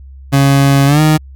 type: tone with pitch glide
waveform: 30% pulse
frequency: 138.59 to 154.67 Hz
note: C#3 to D#3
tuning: 0 to -10 cents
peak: -4 dBFS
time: 0.32-1.18 s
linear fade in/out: 20 ms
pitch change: +190 cents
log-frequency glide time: 0.86-1.01 s
effects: added 67 Hz sine -31 dBFS peak until 1.35 s